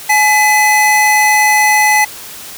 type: tone pair together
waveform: square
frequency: 847.7 / 2007 Hz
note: G#5 / B6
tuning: +35 / +27 cents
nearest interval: octave + minor third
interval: 1492 cents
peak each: -11 dBFS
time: 0.09-2.05 s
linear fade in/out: 10 ms
effects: white hiss -30 dBFS RMS until 2.57 s